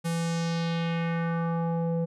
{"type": "tone with low-pass filter sweep", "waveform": "square", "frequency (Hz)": 167.1, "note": "E3", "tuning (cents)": 24, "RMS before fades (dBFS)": -28, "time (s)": [0.04, 2.06], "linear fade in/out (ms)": 20, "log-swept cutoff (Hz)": [11000, 480], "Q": 1.8, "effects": []}